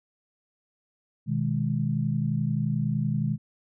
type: chord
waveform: sine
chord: G# minor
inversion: first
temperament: just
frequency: 124.59 / 155.74 / 207.7 Hz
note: B2 / D#3 / G#3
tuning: +16 / +2 / 0 cents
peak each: -28 / -27 / -29 dBFS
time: 1.26-3.38 s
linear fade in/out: 50 ms
effects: none